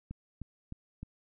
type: click train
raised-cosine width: 5 ms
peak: -28 dBFS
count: 4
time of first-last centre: 0.11-1.03 s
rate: 3.26 Hz
effects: none